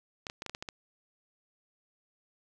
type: clicks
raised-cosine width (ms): 0.2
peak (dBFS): -21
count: 8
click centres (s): 0.268 / 0.299 / 0.421 / 0.463 / 0.496 / 0.549 / 0.625 / 0.688
effects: none